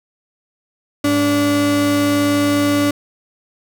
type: tone pair together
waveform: 35% pulse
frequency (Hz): 104.04 / 289.3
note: G#2 / D4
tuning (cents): +4 / -26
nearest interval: octave + tritone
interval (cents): 1770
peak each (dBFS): -23 / -12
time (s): 1.04-2.91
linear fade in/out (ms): 5
effects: none